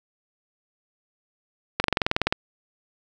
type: slowing click train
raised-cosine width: 0.3 ms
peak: -4 dBFS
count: 12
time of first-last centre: 1.8-2.325 s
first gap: 41 ms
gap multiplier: 1.03
effects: none